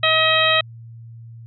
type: harmonic tone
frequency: 636 Hz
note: D#5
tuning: 38 cents sharp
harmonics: 1 / 2 / 3 / 4 / 5 / 6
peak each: -21 / -21 / -21 / -21 / -21 / -21 dBFS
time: 0.03-0.61 s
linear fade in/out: 5 ms
effects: added 115 Hz sine -36 dBFS peak until 1.46 s